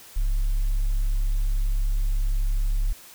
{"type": "tone", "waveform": "sine", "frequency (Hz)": 34.65, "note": "C#1", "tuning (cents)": 0, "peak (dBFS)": -17, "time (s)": [0.16, 2.93], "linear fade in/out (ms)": 10, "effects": ["tanh soft clip ceiling -19 dBFS", "white hiss -47 dBFS RMS until 3.14 s"]}